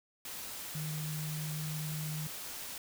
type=tone in noise; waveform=sine; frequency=154 Hz; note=D#3; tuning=17 cents flat; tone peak=-36 dBFS; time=0.75-2.27 s; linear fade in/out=2 ms; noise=white; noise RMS=-43 dBFS; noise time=0.25-2.78 s; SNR=+4 dB; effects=none